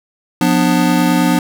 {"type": "chord", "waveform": "square", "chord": "B diminished", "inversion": "second", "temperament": "just", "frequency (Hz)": [177.8, 246.9, 296.3], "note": ["F3", "B3", "D4"], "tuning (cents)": [31, 0, 15], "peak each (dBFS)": -16, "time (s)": [0.41, 1.39], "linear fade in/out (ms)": 2, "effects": []}